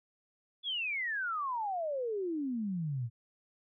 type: exponential sweep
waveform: sine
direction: down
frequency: 3482 to 111.1 Hz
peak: -32 dBFS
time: 0.63-3.1 s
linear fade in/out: 50 ms
effects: none